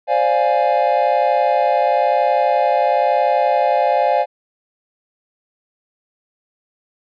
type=chord; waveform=triangle; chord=D half-diminished seventh; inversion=third; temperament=equal with one note detuned; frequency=526.3 / 587.3 / 698.5 / 830.6 Hz; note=C5 / D5 / F5 / Ab5; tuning=+10 / 0 / 0 / 0 cents; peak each=-18 / -17 / -16 / -16 dBFS; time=0.07-4.26 s; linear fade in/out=50 ms; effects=resampled to 11025 Hz